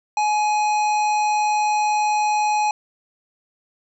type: harmonic tone with a mistuned harmonic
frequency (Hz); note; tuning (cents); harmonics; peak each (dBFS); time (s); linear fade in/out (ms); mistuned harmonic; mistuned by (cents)
833; G#5; +5; 1 / 3 / 5 / 7 / 9; -17 / -28 / -36 / -36 / -38; 0.17-2.71; 2; 1; +25
effects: none